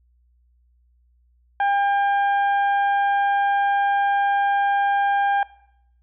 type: harmonic tone with a mistuned harmonic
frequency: 802 Hz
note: G5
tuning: 39 cents sharp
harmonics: 1 / 2 / 3 / 4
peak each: -18 / -25 / -39 / -42 dBFS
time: 1.6-5.43 s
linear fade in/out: 2 ms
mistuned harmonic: 3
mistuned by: -17 cents
effects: noise-tail reverb RT60 0.8 s tail -20 dB re dry + added 60 Hz sine -57 dBFS peak until 6.02 s